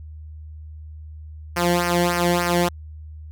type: tone with flanger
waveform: sawtooth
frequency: 174.61 Hz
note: F3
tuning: in tune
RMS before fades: -20 dBFS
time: 1.56-2.69 s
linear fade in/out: 10 ms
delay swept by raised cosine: 0.26 to 0.82 ms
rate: 3.4 Hz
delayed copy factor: -0.85
effects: added 77 Hz sine -35 dBFS peak until 3.31 s